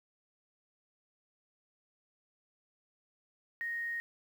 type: tone with quantisation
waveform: sine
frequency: 1864.7 Hz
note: A#6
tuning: in tune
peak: -34 dBFS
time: 3.61-4 s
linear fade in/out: 0 ms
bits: 10
effects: none